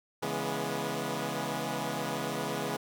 10% pulse chord, C# minor seventh, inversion none, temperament equal with one note detuned, 138.59 / 164.81 / 207.7 / 243.3 Hz, C#3 / E3 / G#3 / B3, 0 / 0 / 0 / -26 cents, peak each -29 dBFS, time 0.22-2.77 s, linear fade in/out 10 ms, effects none

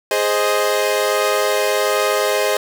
sawtooth chord, Ab major, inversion none, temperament equal, 415.3 / 523.3 / 622.3 Hz, Ab4 / C5 / Eb5, 0 / 0 / 0 cents, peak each -16 dBFS, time 0.11-2.57 s, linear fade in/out 2 ms, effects none

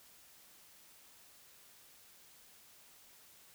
silence, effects white hiss -61 dBFS RMS until 3.54 s

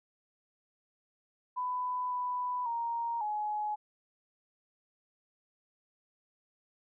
sine tone with pitch steps, 998 / 992 / 933 / 843 Hz, B5 / B5 / A#5 / G#5, +18 / +7 / +1 / +26 cents, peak -31 dBFS, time 1.56-3.76 s, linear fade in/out 20 ms, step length 550 ms, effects none

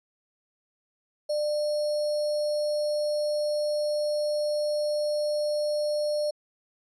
sine tone with sample-and-hold, 597 Hz, D5, 28 cents sharp, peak -24 dBFS, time 1.29-6.31 s, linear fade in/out 10 ms, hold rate 4900 Hz, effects resampled to 22050 Hz

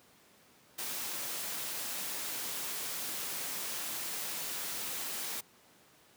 white noise, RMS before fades -38 dBFS, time 0.78-5.41 s, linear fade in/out 10 ms, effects pink hiss -62 dBFS RMS until 6.16 s + high-pass 150 Hz 12 dB/octave

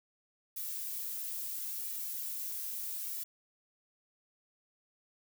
violet noise with flanger, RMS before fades -39 dBFS, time 0.56-3.24 s, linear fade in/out 10 ms, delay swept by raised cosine 1.9 to 2.79 ms, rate 0.75 Hz, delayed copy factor -0.55, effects none

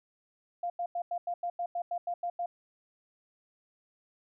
sine tone bursts, 698.5 Hz, F5, in tune, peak -30 dBFS, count 12, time 0.63-2.46 s, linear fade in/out 5 ms, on 70 ms, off 90 ms, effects none

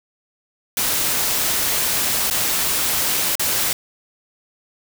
white noise with dropouts, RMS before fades -20 dBFS, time 0.77-3.73 s, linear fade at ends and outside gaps 2 ms, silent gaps 2.301-2.309 / 3.354-3.395 s, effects none

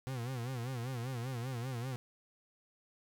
40% pulse tone with vibrato, 124.3 Hz, B2, 12 cents sharp, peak -36 dBFS, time 0.07-1.96 s, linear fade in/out 0 ms, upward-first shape sine, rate 5.1 Hz, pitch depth 130 cents each way, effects none

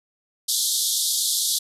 pink band-pass noise, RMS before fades -23 dBFS, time 0.48-1.59 s, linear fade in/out 10 ms, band 3400 to 13000 Hz, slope 96 dB/octave, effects none

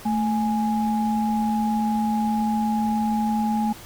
sine tone pair together, 220.4 / 832 Hz, A3 / G#5, +3 / +3 cents, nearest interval octave + major seventh, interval 2300 cents, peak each -21 / -25 dBFS, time 0.05-3.73 s, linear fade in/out 10 ms, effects pink hiss -42 dBFS RMS until 3.85 s

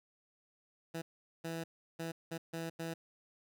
15% pulse tone bursts at uneven times, 164.81 Hz, E3, in tune, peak -32 dBFS, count 6, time 0.94-1.02 / 1.44-1.64 / 1.99-2.12 / 2.31-2.38 / 2.53-2.7 / 2.79-2.94 s, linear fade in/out 10 ms, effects none

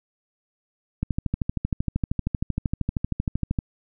click train, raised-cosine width 5 ms, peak -11 dBFS, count 34, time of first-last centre 1.03-3.588 s, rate 12.9 Hz, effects none

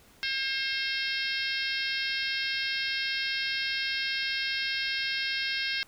harmonic tone, 535 Hz, C5, 38 cents sharp, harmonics 3 / 4 / 5 / 6 / 7 / 8 / 9 / 10, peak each -34 / -35 / -36 / -37 / -37 / -38 / -39 / -39 dBFS, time 0.23-5.83 s, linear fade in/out 0 ms, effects pink hiss -58 dBFS RMS until 5.87 s

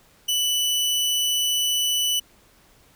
sawtooth tone, 2975 Hz, F#7, 9 cents sharp, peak -17 dBFS, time 0.28-2.2 s, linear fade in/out 10 ms, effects pink hiss -56 dBFS RMS until 2.95 s

